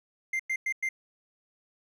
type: tone bursts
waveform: triangle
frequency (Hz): 2093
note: C7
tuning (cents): 0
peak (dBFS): -25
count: 4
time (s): 0.33-0.89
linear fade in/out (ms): 5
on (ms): 65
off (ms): 100
effects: none